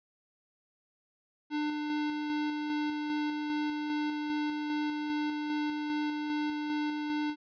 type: tone with tremolo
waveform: square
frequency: 299.3 Hz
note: D4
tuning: 33 cents sharp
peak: -30 dBFS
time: 1.5-7.36 s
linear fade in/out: 50 ms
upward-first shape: square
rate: 2.5 Hz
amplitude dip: 30%
effects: resampled to 11025 Hz